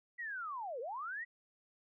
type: linear two-way sweep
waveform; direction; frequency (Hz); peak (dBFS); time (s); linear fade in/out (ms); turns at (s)
sine; down then up; 1975 to 442.3 to 1975; -39; 0.18-1.25; 20; 0.8
effects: none